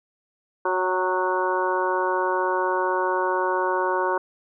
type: harmonic tone with a mistuned harmonic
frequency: 184.4 Hz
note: F#3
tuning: 6 cents flat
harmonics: 2 / 3 / 4 / 5 / 6 / 7 / 8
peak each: -26 / -28 / -36 / -25 / -28 / -38 / -30 dBFS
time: 0.65-4.18 s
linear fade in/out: 5 ms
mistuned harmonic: 4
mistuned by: +28 cents
effects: none